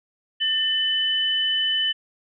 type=tone pair together; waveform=sine; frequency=1793 / 3010 Hz; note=A6 / F#7; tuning=+32 / +29 cents; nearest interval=major sixth; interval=897 cents; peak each=-28 / -20 dBFS; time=0.4-1.93 s; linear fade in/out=20 ms; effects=none